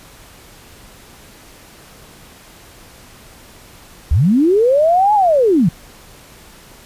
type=linear two-way sweep; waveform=sine; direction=up then down; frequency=57.2 to 861 to 143.7 Hz; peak=-9 dBFS; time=4.11-5.69 s; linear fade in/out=5 ms; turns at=5.14 s; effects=pink hiss -42 dBFS RMS until 6.85 s + resampled to 32000 Hz